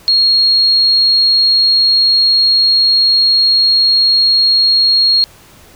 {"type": "tone", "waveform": "sine", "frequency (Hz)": 4281, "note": "C8", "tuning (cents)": 39, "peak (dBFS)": -7, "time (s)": [0.08, 5.24], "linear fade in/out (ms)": 0, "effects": ["pink hiss -42 dBFS RMS until 5.75 s"]}